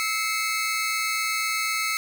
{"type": "tone cluster", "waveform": "sawtooth", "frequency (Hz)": [1304, 2096, 2216], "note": ["E6", "C7", "C#7"], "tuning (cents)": [-19, 2, -1], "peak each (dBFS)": -25, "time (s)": [0, 1.97], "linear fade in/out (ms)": 0, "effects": []}